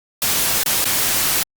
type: noise with dropouts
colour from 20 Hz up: white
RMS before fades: -18 dBFS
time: 0.22-1.43 s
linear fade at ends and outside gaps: 1 ms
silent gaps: 0.634-0.66 / 0.843-0.855 s
effects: Opus 48 kbps